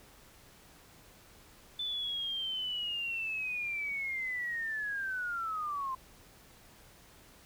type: linear sweep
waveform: sine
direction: down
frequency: 3520 to 1034 Hz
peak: -33 dBFS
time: 1.79-5.95 s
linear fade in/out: 5 ms
effects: pink hiss -58 dBFS RMS until 7.45 s